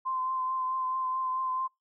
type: tone with vibrato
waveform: sine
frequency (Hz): 1037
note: C6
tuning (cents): -16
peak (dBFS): -28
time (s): 0.05-1.68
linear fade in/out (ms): 20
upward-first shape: triangle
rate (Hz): 4.6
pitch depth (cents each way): 23
effects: noise-tail reverb RT60 0.2 s tail -26 dB re dry